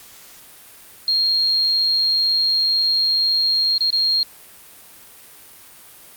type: tone with dropouts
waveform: sine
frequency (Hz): 4234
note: C8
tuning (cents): +20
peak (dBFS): -15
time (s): 1.08-4.23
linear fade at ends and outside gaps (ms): 1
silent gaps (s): 3.78-3.807 / 3.904-3.928
effects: white hiss -44 dBFS RMS until 6.16 s + Opus 48 kbps